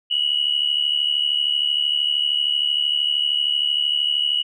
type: tone pair together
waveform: sine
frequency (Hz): 2887 / 2960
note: F#7 / F#7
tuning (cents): -43 / 0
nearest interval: unison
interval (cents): 43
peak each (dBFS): -20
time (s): 0.1-4.43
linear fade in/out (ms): 20
effects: tanh soft clip ceiling -10 dBFS